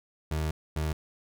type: tone pair in turn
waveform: 30% pulse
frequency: 77.78 / 77.43 Hz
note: D#2 / D#2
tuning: 0 / -8 cents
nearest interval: unison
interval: 8 cents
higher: first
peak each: -25 / -25 dBFS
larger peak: neither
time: 0.31-0.51 / 0.76-0.93 s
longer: first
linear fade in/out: 5 ms
effects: none